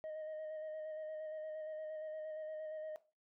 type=tone with vibrato; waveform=sine; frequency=622.3 Hz; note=D#5; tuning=in tune; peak=-39 dBFS; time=0.04-2.96 s; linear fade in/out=0 ms; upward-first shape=square; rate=8.6 Hz; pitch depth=16 cents each way; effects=noise-tail reverb RT60 0.3 s tail -17 dB re dry + tanh soft clip ceiling -41 dBFS